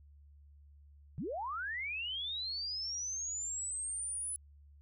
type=linear sweep; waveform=sine; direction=up; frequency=115 to 10100 Hz; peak=-36 dBFS; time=1.18-4.36 s; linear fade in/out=0 ms; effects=added 72 Hz sine -56 dBFS peak until 4.81 s